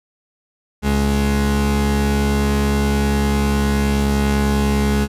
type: tone pair together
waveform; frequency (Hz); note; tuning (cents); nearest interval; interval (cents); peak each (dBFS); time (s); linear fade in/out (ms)
35% pulse; 70 / 209.8; C#2 / G#3; +18 / +18; octave + perfect fifth; 1900; -16; 0.82-5.08; 50
effects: resampled to 32000 Hz